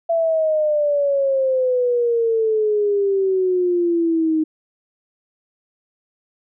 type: exponential sweep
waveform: sine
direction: down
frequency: 672 to 311.1 Hz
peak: -15 dBFS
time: 0.09-4.44 s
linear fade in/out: 10 ms
effects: none